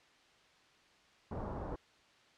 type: low-pass noise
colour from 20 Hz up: pink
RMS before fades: -41 dBFS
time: 1.31-1.76 s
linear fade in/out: 5 ms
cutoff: 1100 Hz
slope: 24 dB/octave
effects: white hiss -65 dBFS RMS until 2.37 s + low-pass 4000 Hz 12 dB/octave